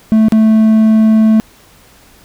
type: tone with dropouts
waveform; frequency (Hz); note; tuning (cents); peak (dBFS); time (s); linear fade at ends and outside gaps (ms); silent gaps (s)
triangle; 219.3; A3; -6; -3; 0.12-1.4; 0; 0.284-0.322
effects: pink hiss -44 dBFS RMS until 2.24 s